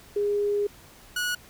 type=tone pair in turn; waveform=sine / sawtooth; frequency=410 / 1461.1 Hz; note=G#4 / F#6; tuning=-22 / -22 cents; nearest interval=octave + minor seventh; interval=2200 cents; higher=second; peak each=-22 dBFS; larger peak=neither; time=0.16-0.67 / 1.16-1.35 s; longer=first; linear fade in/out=5 ms; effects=pink hiss -51 dBFS RMS until 1.49 s